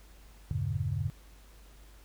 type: chord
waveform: sine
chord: E diminished seventh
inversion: none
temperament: just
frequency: 82.41 / 98.89 / 118.67 / 142.4 Hz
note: E2 / G2 / Bb2 / Db3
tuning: 0 / +16 / +31 / +47 cents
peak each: -37 / -33 / -36 / -34 dBFS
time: 0.51-1.1 s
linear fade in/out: 0 ms
effects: added 50 Hz sine -52 dBFS peak until 2.04 s + pink hiss -60 dBFS RMS until 2.04 s